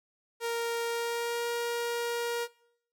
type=tone with pitch glide; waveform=sawtooth; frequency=466.2 to 472.4 Hz; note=A#4 to A#4; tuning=0 to +23 cents; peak=-26 dBFS; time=0.4-2.48 s; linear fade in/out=50 ms; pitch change=+23 cents; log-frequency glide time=0.86-1.46 s; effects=noise-tail reverb RT60 0.7 s tail -23 dB re dry